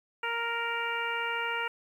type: harmonic tone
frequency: 466.2 Hz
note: A#4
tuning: in tune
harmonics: 1 / 2 / 3 / 4 / 5 / 6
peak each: -39 / -35 / -34 / -38 / -37 / -38 dBFS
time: 0.23-1.68 s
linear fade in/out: 5 ms
effects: 10-bit